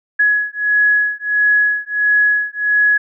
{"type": "beating tone pair", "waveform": "sine", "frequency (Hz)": [1681, 1682.5], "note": ["G#6", "G#6"], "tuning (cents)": [20, 22], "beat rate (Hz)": 1.5, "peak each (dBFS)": -15, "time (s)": [0.19, 2.98], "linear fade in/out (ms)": 10, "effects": []}